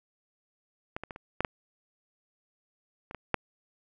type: clicks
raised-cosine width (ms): 0.5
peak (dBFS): -19 / -22 / -24 / -28 / -13 / -12 / -26 / -23 / -9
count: 9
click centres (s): 0.965 / 1.036 / 1.108 / 1.161 / 1.406 / 1.448 / 3.111 / 3.147 / 3.343
effects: none